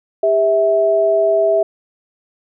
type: tone pair together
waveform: sine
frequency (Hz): 400.4 / 652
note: G4 / E5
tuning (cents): +37 / -19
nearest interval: minor sixth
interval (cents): 844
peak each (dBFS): -17 / -12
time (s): 0.23-1.63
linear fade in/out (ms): 5
effects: none